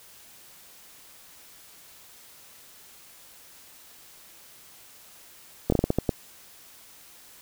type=slowing click train; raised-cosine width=2 ms; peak=-8 dBFS; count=8; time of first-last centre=5.7-6.092 s; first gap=23 ms; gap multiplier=1.29; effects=white hiss -51 dBFS RMS until 7.41 s